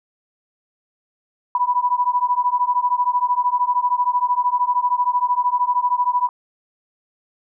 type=beating tone pair; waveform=sine; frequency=979 / 992 Hz; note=B5 / B5; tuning=-15 / +7 cents; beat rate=13 Hz; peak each=-19 / -19 dBFS; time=1.55-6.29 s; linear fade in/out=2 ms; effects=none